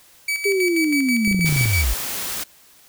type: tone with tremolo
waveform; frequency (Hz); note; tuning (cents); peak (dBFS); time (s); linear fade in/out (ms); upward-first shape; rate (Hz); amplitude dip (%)
40% pulse; 2287; D7; -47; -19; 0.28-1.84; 5; square; 6.2; 60
type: linear sweep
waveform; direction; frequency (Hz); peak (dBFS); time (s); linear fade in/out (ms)
sine; down; 408.3 to 46.05; -17; 0.45-1.94; 10
type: clicks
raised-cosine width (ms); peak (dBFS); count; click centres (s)
3; -16; 10; 1.277 / 1.313 / 1.346 / 1.393 / 1.446 / 1.493 / 1.525 / 1.562 / 1.611 / 1.657
type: noise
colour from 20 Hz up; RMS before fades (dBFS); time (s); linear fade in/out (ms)
white; -27; 1.45-2.44; 10
effects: white hiss -51 dBFS RMS until 2.88 s